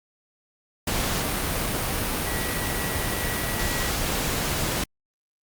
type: tone in noise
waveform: sine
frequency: 1932 Hz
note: B6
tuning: 39 cents flat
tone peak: -33 dBFS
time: 2.26-3.9 s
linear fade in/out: 5 ms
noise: pink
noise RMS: -26 dBFS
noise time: 0.87-4.84 s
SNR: -10 dB
effects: Opus 48 kbps